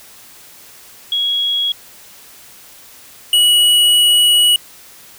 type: tone pair in turn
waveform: sine / square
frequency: 3322 / 2924 Hz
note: G#7 / F#7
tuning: 0 / -21 cents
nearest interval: major second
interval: 221 cents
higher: first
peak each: -14 / -9 dBFS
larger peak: second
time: 1.12-1.72 / 3.33-4.56 s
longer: second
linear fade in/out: 2 ms
effects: white hiss -41 dBFS RMS until 5.18 s